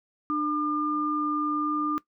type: tone pair together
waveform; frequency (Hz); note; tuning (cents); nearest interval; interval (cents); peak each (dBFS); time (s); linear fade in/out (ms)
sine; 299.8 / 1203.4; D4 / D6; +36 / +42; 2 octaves; 2406; -27; 0.3-1.98; 0
effects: noise-tail reverb RT60 0.1 s tail -18 dB re dry